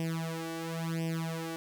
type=tone with flanger; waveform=sawtooth; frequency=164 Hz; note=E3; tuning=9 cents flat; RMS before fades=-35 dBFS; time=0-1.56 s; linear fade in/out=0 ms; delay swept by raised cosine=0.36 to 2.66 ms; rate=0.96 Hz; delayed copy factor=+0.95; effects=none